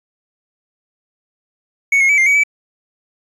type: tone with pitch steps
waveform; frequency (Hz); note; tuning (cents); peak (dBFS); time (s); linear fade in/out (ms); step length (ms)
triangle; 2221 / 2159 / 2291 / 2108 / 2264 / 2301; C#7 / C#7 / D7 / C7 / C#7 / D7; +3 / -46 / -44 / +12 / +36 / -36; -8; 1.92-2.436; 5; 86
effects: resampled to 24000 Hz